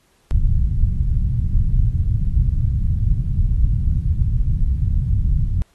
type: low-pass noise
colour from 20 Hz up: pink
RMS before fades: -17 dBFS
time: 0.31-5.62 s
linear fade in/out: 0 ms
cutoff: 130 Hz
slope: 24 dB/octave
effects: pink hiss -60 dBFS RMS until 5.74 s + AAC 32 kbps